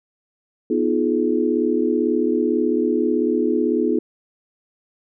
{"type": "chord", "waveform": "sine", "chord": "F half-diminished seventh", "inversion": "second", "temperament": "equal with one note detuned", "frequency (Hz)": [246.9, 311.1, 349.2, 425], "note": ["Cb4", "Eb4", "F4", "Ab4"], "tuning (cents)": [0, 0, 0, 40], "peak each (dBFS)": -22, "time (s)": [0.7, 3.99], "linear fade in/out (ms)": 5, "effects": []}